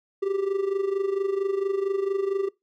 triangle tone with amplitude modulation, 392 Hz, G4, in tune, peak -18 dBFS, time 0.22-2.49 s, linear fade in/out 10 ms, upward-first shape sine, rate 24.4 Hz, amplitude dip 75%, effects noise-tail reverb RT60 0.2 s tail -23 dB re dry

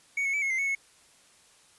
triangle tone with pitch steps, 2233 / 2192 / 2300 / 2175 / 2080 / 2208 / 2191 Hz, C#7 / C#7 / D7 / C#7 / C7 / C#7 / C#7, +12 / -20 / -37 / -33 / -11 / -7 / -21 cents, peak -24 dBFS, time 0.17-0.751 s, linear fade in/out 5 ms, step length 83 ms, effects white hiss -59 dBFS RMS until 1.78 s + resampled to 24000 Hz

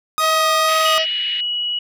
45% pulse tone with vibrato, 1244.5 Hz, D#6, in tune, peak -16 dBFS, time 0.18-0.98 s, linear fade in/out 0 ms, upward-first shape sine, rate 2.1 Hz, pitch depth 17 cents each way
harmonic tone, 639 Hz, D#5, 46 cents sharp, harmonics 1 / 2 / 3 / 4 / 5 / 6 / 7 / 8 / 9, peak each -20 / -33 / -25 / -29 / -27 / -33 / -31 / -30 / -35 dBFS, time 0.19-1.06 s, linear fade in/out 50 ms
white band-pass noise, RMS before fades -31 dBFS, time 0.68-1.41 s, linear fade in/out 5 ms, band 1800 to 3600 Hz, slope 48 dB/octave
sine tone, 2922 Hz, F#7, 22 cents flat, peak -19 dBFS, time 0.85-1.79 s, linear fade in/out 5 ms
effects none

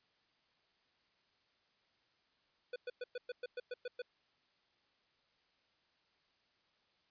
square tone bursts, 493.9 Hz, B4, in tune, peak -40 dBFS, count 10, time 2.73-4.02 s, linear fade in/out 5 ms, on 30 ms, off 110 ms, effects white hiss -75 dBFS RMS until 7.1 s + resampled to 11025 Hz

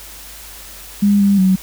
sine tone with pitch steps, 203.1 / 200 / 188.2 Hz, G#3 / G3 / F#3, -38 / +35 / +30 cents, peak -9 dBFS, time 1.02-1.56 s, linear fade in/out 10 ms, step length 180 ms, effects added 50 Hz sine -41 dBFS peak until 1.62 s + white hiss -36 dBFS RMS until 1.62 s

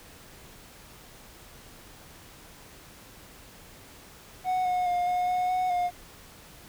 triangle tone with pitch steps, 739 / 726 / 711 / 721 / 727 / 736 / 713 Hz, F#5 / F#5 / F5 / F#5 / F#5 / F#5 / F5, -2 / -33 / +31 / -45 / -31 / -9 / +36 cents, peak -22 dBFS, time 4.44-5.91 s, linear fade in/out 50 ms, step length 210 ms, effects pink hiss -50 dBFS RMS until 6.68 s

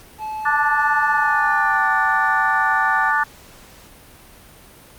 triangle tone with pitch glide, 865 to 770.6 Hz, A5 to G5, -30 to -30 cents, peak -23 dBFS, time 0.18-3.13 s, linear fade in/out 50 ms, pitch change -200 cents, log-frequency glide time 1.1-1.87 s
harmonic tone, 293.7 Hz, D4, in tune, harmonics 3 / 4 / 5 / 6, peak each -21 / -21 / -21 / -21 dBFS, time 0.45-3.24 s, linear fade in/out 10 ms
effects pink hiss -45 dBFS RMS until 4.98 s + Opus 48 kbps

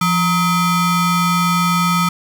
square ring-modulated tone, 550 Hz, C#5, 14 cents flat, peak -11 dBFS, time 0.01-2.09 s, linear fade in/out 5 ms, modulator 724 Hz, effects none

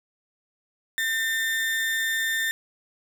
35% pulse tone with amplitude modulation, 1805 Hz, A6, 44 cents sharp, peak -20 dBFS, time 0.98-2.51 s, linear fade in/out 0 ms, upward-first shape sine, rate 239 Hz, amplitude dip 35%, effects none

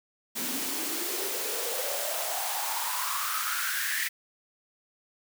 white noise with high-pass filter sweep, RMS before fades -31 dBFS, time 0.35-4.09 s, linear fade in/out 20 ms, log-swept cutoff 230 to 1900 Hz, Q 7, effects none

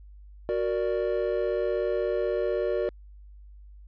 triangle chord, Gb augmented, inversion none, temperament equal, 370 / 466.2 / 587.3 Hz, Gb4 / Bb4 / D5, 0 / 0 / 0 cents, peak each -27 dBFS, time 0.49-2.89 s, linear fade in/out 0 ms, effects added 50 Hz sine -45 dBFS peak until 3.87 s + resampled to 11025 Hz

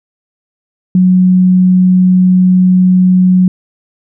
sine tone, 183.6 Hz, F#3, 13 cents flat, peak -4 dBFS, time 0.95-3.48 s, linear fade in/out 2 ms, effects none

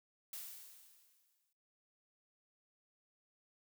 blue noise with exponential decay, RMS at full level -45 dBFS, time 0.33-1.53 s, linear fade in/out 2 ms, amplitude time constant 260 ms, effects noise-tail reverb RT60 0.5 s tail -20 dB re dry

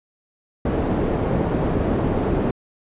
white low-pass noise, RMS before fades -21 dBFS, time 0.65-2.51 s, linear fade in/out 5 ms, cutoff 410 Hz, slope 12 dB/octave, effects resampled to 8000 Hz

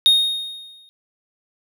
triangle tone with exponential decay, 3713 Hz, A#7, 8 cents flat, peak -7 dBFS, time 0.06-0.89 s, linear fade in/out 0 ms, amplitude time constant 180 ms, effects none

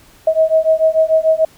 sine beating tone pair, 635 / 641.8 Hz, D#5 / E5, +35 / -46 cents, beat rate 6.8 Hz, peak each -13 dBFS, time 0.27-1.45 s, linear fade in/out 5 ms, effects pink hiss -47 dBFS RMS until 1.57 s

